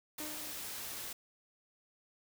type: noise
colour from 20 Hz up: white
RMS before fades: -43 dBFS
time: 0.18-1.13 s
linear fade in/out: 5 ms
type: tone with exponential decay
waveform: sawtooth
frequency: 304.5 Hz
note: D#4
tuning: 37 cents flat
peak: -39 dBFS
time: 0.2-1.03 s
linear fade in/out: 1 ms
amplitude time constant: 180 ms
effects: none